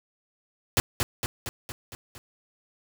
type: noise with echo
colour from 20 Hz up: pink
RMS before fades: -21 dBFS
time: 0.77-0.8 s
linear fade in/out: 0 ms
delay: 230 ms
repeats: 6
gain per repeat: -4 dB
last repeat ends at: 2.18 s
effects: none